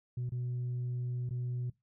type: tone with dropouts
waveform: sine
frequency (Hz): 123.47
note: B2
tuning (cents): 0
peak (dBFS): -31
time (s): 0.17-1.7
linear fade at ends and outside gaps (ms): 5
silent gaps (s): 0.294-0.319 / 1.293-1.307
effects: noise-tail reverb RT60 0.2 s tail -21 dB re dry + tanh soft clip ceiling -31 dBFS